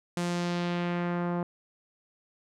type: tone with low-pass filter sweep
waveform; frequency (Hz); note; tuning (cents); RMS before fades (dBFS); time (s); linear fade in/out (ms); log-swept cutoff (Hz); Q
sawtooth; 174.61; F3; 0; -30; 0.17-1.43; 2; 9100 to 990; 1.2
effects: none